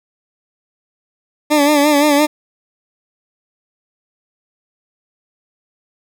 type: tone with vibrato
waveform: 20% pulse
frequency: 293.1 Hz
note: D4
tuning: 3 cents flat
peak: -5 dBFS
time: 1.5-2.27 s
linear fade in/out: 20 ms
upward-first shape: sine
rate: 5.8 Hz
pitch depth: 61 cents each way
effects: none